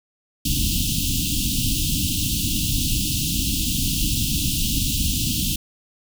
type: band-stop noise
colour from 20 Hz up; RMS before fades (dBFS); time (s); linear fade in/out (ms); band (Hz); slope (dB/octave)
pink; -22; 0.45-5.56; 5; 310 to 2700; 96
effects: none